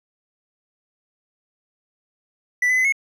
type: tone with pitch steps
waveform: triangle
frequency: 1976 / 2015 / 2030 / 2181 Hz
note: B6 / B6 / B6 / C#7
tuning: 0 / +34 / +47 / -29 cents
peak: -14 dBFS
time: 2.62-2.924 s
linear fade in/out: 5 ms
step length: 76 ms
effects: none